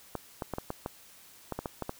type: clicks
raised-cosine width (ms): 1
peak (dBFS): -19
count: 11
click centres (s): 0.153 / 0.422 / 0.537 / 0.584 / 0.704 / 0.861 / 1.523 / 1.59 / 1.658 / 1.823 / 1.894
effects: white hiss -55 dBFS RMS until 1.99 s